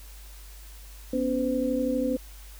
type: tone cluster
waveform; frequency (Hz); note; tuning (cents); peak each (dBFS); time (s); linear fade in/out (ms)
sine; 247.1 / 279.5 / 510; B3 / C#4 / C5; +1 / +14 / -44; -28; 1.13-2.17; 5
effects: added 50 Hz sine -43 dBFS peak until 2.59 s + white hiss -51 dBFS RMS until 2.59 s